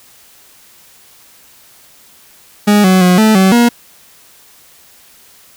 40% pulse tone with pitch steps, 207.2 / 186.6 / 180.7 / 217.9 / 189.9 / 238 Hz, G#3 / F#3 / F#3 / A3 / F#3 / A#3, -4 / +15 / -41 / -17 / +45 / +36 cents, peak -5 dBFS, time 2.67-3.69 s, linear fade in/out 10 ms, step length 170 ms, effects white hiss -44 dBFS RMS until 5.56 s

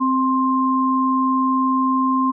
sine tone pair together, 261.6 / 1053.4 Hz, C4 / C6, 0 / +11 cents, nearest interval 2 octaves, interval 2411 cents, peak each -18 dBFS, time 0-2.32 s, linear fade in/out 20 ms, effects none

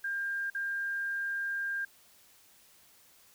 sine tone with dropouts, 1600 Hz, G6, 35 cents sharp, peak -31 dBFS, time 0.04-1.85 s, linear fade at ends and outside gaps 5 ms, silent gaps 0.501-0.548 s, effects white hiss -61 dBFS RMS until 3.34 s

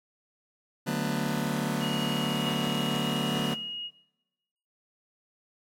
sawtooth chord, B minor seventh, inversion first, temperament just, 148.16 / 185.21 / 222.2 / 246.9 Hz, D3 / F#3 / A3 / B3, +16 / +2 / +17 / 0 cents, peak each -29 dBFS, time 0.86-3.55 s, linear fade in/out 20 ms
sine tone, 2878 Hz, F#7, 49 cents flat, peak -33 dBFS, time 1.79-3.91 s, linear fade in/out 50 ms
effects noise-tail reverb RT60 1.0 s tail -19 dB re dry + AAC 64 kbps

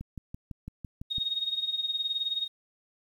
click train, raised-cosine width 5 ms, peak -26 dBFS, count 8, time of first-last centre 0.01-1.183 s, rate 5.97 Hz
sine tone with tremolo, 3729 Hz, A#7, in tune, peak -25 dBFS, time 1.1-2.48 s, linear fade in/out 20 ms, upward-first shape sine, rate 19 Hz, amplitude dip 75%
effects 10-bit

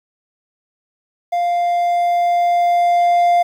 triangle tone with level ramp, 698.5 Hz, F5, in tune, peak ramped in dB -13 to -8 dBFS, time 1.32-3.43 s, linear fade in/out 10 ms, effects 8-bit

